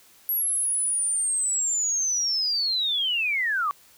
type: linear sweep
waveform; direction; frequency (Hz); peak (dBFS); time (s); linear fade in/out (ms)
sine; down; 11630 to 1108.7; -22; 0.29-3.71; 0
effects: white hiss -55 dBFS RMS until 3.97 s